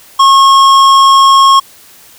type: tone with hard clipping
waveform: sine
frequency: 1087 Hz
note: C#6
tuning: 34 cents flat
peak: -4 dBFS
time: 0.19-1.6 s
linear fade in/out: 10 ms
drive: 12 dB
effects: white hiss -39 dBFS RMS until 2.18 s